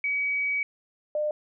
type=tone pair in turn; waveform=sine; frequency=2270 / 602.3 Hz; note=C#7 / D5; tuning=+41 / +44 cents; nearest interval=octave + major seventh; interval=2297 cents; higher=first; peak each=-24 dBFS; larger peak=neither; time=0.04-0.63 / 1.15-1.31 s; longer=first; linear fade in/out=2 ms; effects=none